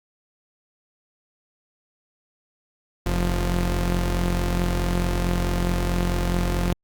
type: tone pair together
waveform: sawtooth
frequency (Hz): 44.62 / 175.6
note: F1 / F3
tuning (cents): +38 / +10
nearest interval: 2 octaves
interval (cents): 2372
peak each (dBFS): -18 / -22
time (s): 3.06-6.73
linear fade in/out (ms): 0
effects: Opus 48 kbps